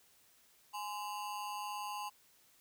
square ring-modulated tone, 932.3 Hz, A#5, in tune, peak -37 dBFS, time 0.73-2.1 s, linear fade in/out 20 ms, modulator 98.9 Hz, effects white hiss -67 dBFS RMS until 2.6 s

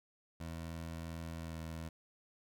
20% pulse tone with pitch glide, 82.41 to 81.09 Hz, E2 to E2, 0 to -28 cents, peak -37 dBFS, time 0.4-1.89 s, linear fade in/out 5 ms, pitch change -28 cents, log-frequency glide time 1.44-1.54 s, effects none

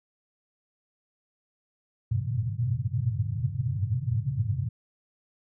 pink band-pass noise, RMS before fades -28 dBFS, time 2.11-4.69 s, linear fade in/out 10 ms, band 100 to 130 Hz, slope 48 dB/octave, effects none

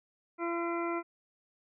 harmonic tone, 340 Hz, F4, 46 cents flat, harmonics 1 / 2 / 3 / 4 / 6 / 7, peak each -33 / -39 / -39 / -39 / -44 / -46 dBFS, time 0.38-1.03 s, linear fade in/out 50 ms, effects none

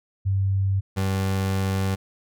sine / 30% pulse tone pair in turn, 97.1 / 96.21 Hz, G2 / G2, -16 / -32 cents, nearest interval unison, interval 16 cents, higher first, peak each -19 dBFS, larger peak neither, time 0.25-0.81 / 0.96-1.96 s, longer second, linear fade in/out 20 ms, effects none

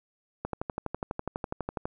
click train, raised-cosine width 1 ms, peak -17 dBFS, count 18, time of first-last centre 0.45-1.855 s, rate 12.1 Hz, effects none

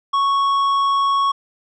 sine tone with tanh clipping, 1108 Hz, C#6, 1 cent flat, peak -16 dBFS, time 0.13-1.32 s, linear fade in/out 10 ms, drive 8 dB, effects none

